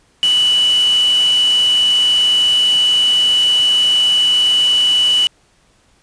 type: tone in noise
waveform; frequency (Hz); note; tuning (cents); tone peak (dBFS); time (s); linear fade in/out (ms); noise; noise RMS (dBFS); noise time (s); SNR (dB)
sine; 2960; F#7; 0; -10; 0.23-5.27; 0; white; -26; 0.23-5.27; +13
effects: pink hiss -55 dBFS RMS until 6.02 s + resampled to 22050 Hz